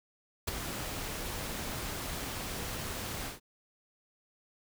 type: noise with ADSR envelope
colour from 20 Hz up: pink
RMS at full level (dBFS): -30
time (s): 0.47-3.4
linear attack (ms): 12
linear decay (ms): 13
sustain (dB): -8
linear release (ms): 140
effects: none